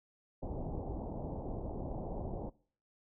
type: low-pass noise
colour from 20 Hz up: pink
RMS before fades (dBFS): -40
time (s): 0.42-2.5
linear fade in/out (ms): 10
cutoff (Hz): 850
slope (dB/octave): 48
effects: noise-tail reverb RT60 0.5 s tail -23 dB re dry